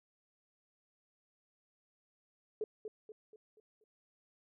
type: tone with echo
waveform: sine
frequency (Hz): 430.3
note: A4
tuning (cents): -39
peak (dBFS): -33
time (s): 2.61-2.64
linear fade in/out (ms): 2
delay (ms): 240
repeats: 5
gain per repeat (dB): -7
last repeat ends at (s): 3.84
effects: none